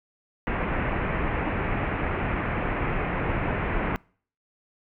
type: low-pass noise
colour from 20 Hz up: pink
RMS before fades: -27 dBFS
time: 0.47-3.96 s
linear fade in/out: 0 ms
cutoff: 2500 Hz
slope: 48 dB/octave
effects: noise-tail reverb RT60 0.5 s tail -26 dB re dry